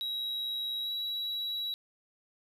triangle tone with pitch glide, 3856 to 3896 Hz, B7 to B7, -42 to -24 cents, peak -31 dBFS, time 0.01-1.74 s, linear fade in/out 0 ms, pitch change +18 cents, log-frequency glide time 0.82-0.9 s, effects none

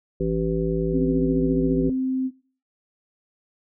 harmonic tone, 55 Hz, A1, in tune, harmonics 1 / 3 / 5 / 7 / 9, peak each -29 / -26 / -30 / -25 / -29 dBFS, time 0.2-1.9 s, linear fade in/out 5 ms
sine tone, 260.5 Hz, C4, 7 cents flat, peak -21 dBFS, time 0.91-2.31 s, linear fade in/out 50 ms
effects noise-tail reverb RT60 0.4 s tail -18 dB re dry

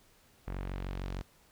sawtooth tone with low-pass filter sweep, 46.56 Hz, F#1, 12 cents sharp, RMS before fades -38 dBFS, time 0.47-1.22 s, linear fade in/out 10 ms, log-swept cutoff 1900 to 5800 Hz, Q 0.95, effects pink hiss -64 dBFS RMS until 1.51 s

